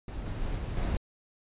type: noise with level steps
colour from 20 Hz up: brown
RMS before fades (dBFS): -37 / -34 / -32 / -34 / -29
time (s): 0.08-0.97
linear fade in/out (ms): 2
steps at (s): 0.26 / 0.42 / 0.58 / 0.77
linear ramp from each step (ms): 2
effects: resampled to 8000 Hz